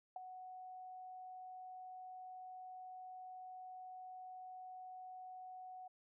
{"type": "tone with ADSR envelope", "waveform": "sine", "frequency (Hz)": 741, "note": "F#5", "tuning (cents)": 2, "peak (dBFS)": -40, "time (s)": [0.16, 5.88], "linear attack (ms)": 3, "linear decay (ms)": 16, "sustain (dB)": -9, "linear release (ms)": 8, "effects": []}